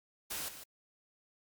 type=noise with echo; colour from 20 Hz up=white; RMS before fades=-39 dBFS; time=0.3-0.49 s; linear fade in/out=10 ms; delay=150 ms; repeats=1; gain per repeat=-10 dB; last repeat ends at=0.64 s; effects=Opus 48 kbps